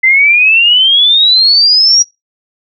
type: exponential sweep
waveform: sine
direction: up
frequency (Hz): 2041 to 5760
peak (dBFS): -4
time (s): 0.03-2.03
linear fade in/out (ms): 10
effects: noise-tail reverb RT60 0.2 s tail -21 dB re dry